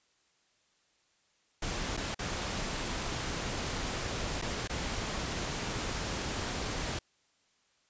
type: noise with dropouts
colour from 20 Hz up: pink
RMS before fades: -35 dBFS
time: 1.62-6.99 s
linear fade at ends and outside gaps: 5 ms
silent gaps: 1.968-1.973 / 2.146-2.19 / 4.416-4.422 / 4.676-4.695 s
effects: white hiss -71 dBFS RMS until 7.89 s + resampled to 16000 Hz